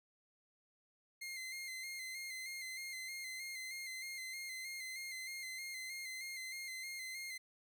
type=tone with vibrato; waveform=sawtooth; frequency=2093 Hz; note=C7; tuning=in tune; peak=-40 dBFS; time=1.21-7.38 s; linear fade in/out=10 ms; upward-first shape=square; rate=3.2 Hz; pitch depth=30 cents each way; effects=none